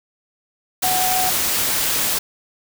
sine tone in noise, 741 Hz, F#5, 2 cents sharp, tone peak -20 dBFS, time 0.83-1.3 s, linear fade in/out 10 ms, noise white, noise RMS -20 dBFS, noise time 0.82-2.19 s, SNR -3 dB, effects none

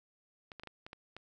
clicks, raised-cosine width 0.3 ms, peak -30 dBFS, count 7, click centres 0.518 / 0.597 / 0.635 / 0.673 / 0.865 / 0.931 / 1.166 s, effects none

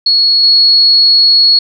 sine tone with level steps, 4346 Hz, C#8, 35 cents flat, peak -6 / -4 dBFS, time 0.06-1.59 s, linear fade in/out 5 ms, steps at 0.43 s, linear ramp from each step 5 ms, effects none

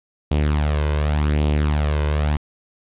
sawtooth tone with flanger, 74.6 Hz, D2, 28 cents sharp, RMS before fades -19 dBFS, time 0.31-2.37 s, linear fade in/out 5 ms, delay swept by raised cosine 0.3 to 2 ms, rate 0.87 Hz, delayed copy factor +0.6, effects resampled to 8000 Hz + 9-bit

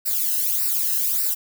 violet noise with flanger, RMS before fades -22 dBFS, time 0.05-1.35 s, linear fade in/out 20 ms, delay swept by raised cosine 0.3 to 0.89 ms, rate 1.7 Hz, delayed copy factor -0.9, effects none

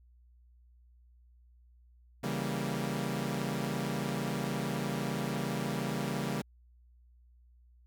sawtooth chord, C# diminished seventh, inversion none, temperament equal, 138.59 / 164.81 / 196 / 233.1 Hz, C#3 / E3 / G3 / Bb3, 0 / 0 / 0 / 0 cents, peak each -33 / -35 / -33 / -34 dBFS, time 2.23-6.42 s, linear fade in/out 10 ms, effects added 60 Hz sine -58 dBFS peak until 7.86 s

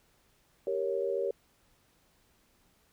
sine chord, G diminished, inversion none, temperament equal, 392 / 466.2 / 554.4 Hz, G4 / Bb4 / Db5, 0 / 0 / 0 cents, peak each -33 dBFS, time 0.67-1.31 s, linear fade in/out 2 ms, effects pink hiss -68 dBFS RMS until 2.92 s

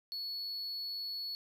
triangle tone, 4398 Hz, C#8, 14 cents flat, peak -36 dBFS, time 0.12-1.35 s, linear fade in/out 0 ms, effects none

